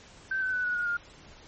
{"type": "tone with pitch steps", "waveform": "sine", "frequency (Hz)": [1549, 1520.6, 1492.8, 1465.4, 1438.6, 1412.3], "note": ["G6", "F#6", "F#6", "F#6", "F#6", "F6"], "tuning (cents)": [-21, 47, 15, -17, -49, 19], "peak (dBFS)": -26, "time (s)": [0.31, 0.97], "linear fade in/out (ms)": 5, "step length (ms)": 110, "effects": ["pink hiss -52 dBFS RMS until 1.47 s", "MP3 32 kbps"]}